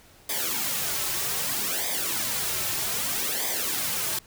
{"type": "noise with flanger", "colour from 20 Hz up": "white", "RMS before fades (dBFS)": -28, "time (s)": [0.29, 4.19], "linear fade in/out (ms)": 5, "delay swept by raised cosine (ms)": [0.71, 4.21], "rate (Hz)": 0.63, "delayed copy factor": -0.75, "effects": ["pink hiss -54 dBFS RMS until 4.26 s"]}